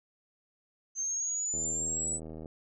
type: exponential sweep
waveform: sine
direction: up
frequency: 6272 to 7980 Hz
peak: -30 dBFS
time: 0.95-2.2 s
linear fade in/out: 50 ms
type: click train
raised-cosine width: 2 ms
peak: -30 dBFS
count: 74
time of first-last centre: 1.54-2.458 s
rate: 79.5 Hz
effects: none